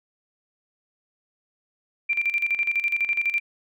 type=tone with tremolo; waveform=sine; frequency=2365 Hz; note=D7; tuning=12 cents sharp; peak=-19 dBFS; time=2.09-3.4 s; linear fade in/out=10 ms; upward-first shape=square; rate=12 Hz; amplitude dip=70%; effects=none